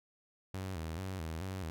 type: tone with vibrato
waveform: sawtooth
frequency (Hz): 87.31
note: F2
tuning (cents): 0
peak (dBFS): -34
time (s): 0.54-1.7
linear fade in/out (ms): 0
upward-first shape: square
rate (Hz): 2.3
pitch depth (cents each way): 140
effects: none